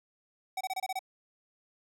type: tone bursts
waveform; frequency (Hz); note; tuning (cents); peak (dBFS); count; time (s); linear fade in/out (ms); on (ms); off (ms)
square; 758; F#5; +42; -32; 7; 0.57-0.992; 5; 38; 26
effects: none